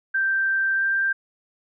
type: tone with pitch glide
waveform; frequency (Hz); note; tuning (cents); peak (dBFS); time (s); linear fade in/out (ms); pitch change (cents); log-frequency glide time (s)
sine; 1568 to 1578.9; G6 to G6; 0 to +12; -19; 0.14-1.13; 10; +12; 0.75-0.83
effects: none